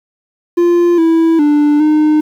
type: tone with pitch steps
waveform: triangle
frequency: 346.9 / 327.9 / 294.9 / 305.3 Hz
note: F4 / E4 / D4 / D#4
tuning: -12 / -9 / +7 / -33 cents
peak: -5 dBFS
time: 0.57-2.21 s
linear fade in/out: 10 ms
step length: 410 ms
effects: 7-bit